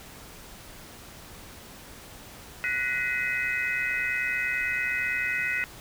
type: tone cluster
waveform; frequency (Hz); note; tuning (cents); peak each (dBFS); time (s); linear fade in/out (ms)
sine; 1481 / 1911 / 2040 / 2532; F#6 / A#6 / C7 / D#7; +1 / +43 / -44 / +30; -31; 2.64-5.64; 0
effects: pink hiss -46 dBFS RMS until 5.8 s